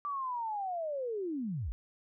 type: linear sweep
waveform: sine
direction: down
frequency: 1174.7 to 43.05 Hz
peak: -33 dBFS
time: 0.05-1.72 s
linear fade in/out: 0 ms
effects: none